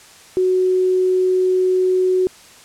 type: tone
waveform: sine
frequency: 370 Hz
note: F#4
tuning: in tune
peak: -13 dBFS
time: 0.37-2.27 s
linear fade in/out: 0 ms
effects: white hiss -44 dBFS RMS until 2.64 s + low-pass 9000 Hz 12 dB/octave